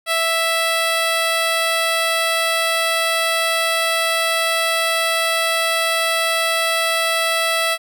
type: tone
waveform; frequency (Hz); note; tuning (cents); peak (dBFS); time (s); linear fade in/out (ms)
10% pulse; 659.3; E5; 0; -8; 0.06-7.78; 50
effects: none